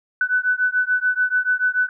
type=beating tone pair; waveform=sine; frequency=1494 / 1500.9 Hz; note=F#6 / F#6; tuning=+16 / +24 cents; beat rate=6.9 Hz; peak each=-20 dBFS; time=0.21-1.89 s; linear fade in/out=2 ms; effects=none